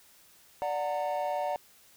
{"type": "chord", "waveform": "triangle", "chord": "D augmented", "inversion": "none", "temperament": "just", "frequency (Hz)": [587.3, 734.2, 917.7], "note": ["D5", "F#5", "A#5"], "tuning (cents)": [0, -14, -27], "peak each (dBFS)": [-30, -30, -33], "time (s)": [0.62, 1.56], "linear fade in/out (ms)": 0, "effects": ["tanh soft clip ceiling -20 dBFS", "white hiss -59 dBFS RMS until 1.96 s"]}